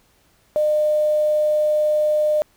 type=tone with quantisation; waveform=sine; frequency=606 Hz; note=D#5; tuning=46 cents flat; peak=-15 dBFS; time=0.56-2.42 s; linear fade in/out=0 ms; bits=7; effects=pink hiss -59 dBFS RMS until 2.56 s